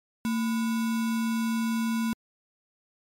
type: tone with sample-and-hold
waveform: sine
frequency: 226.6 Hz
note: A#3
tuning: 49 cents flat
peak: -24 dBFS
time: 0.25-2.13 s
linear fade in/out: 0 ms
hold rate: 1225 Hz
effects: MP3 64 kbps